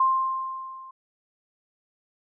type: tone with level ramp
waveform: sine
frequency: 1053 Hz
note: C6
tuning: 11 cents sharp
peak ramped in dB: -16 to -41 dBFS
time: 0-0.91 s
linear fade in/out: 5 ms
effects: none